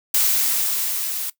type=noise with level ramp; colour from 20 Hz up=blue; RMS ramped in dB=-17 to -27 dBFS; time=0.14-1.3 s; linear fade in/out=5 ms; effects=noise-tail reverb RT60 0.1 s tail -18 dB re dry